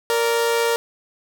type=tone pair together; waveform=sawtooth; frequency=465.4 / 581 Hz; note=A#4 / D5; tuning=-3 / -19 cents; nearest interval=major third; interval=384 cents; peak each=-14 / -23 dBFS; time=0.1-0.76 s; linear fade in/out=0 ms; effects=none